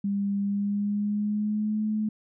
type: tone with pitch glide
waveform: sine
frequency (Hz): 200.2 to 214.6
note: G3 to A3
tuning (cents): +37 to -43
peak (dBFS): -24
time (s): 0.04-2.09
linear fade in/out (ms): 5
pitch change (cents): +120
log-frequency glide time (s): 0.42-1.83
effects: none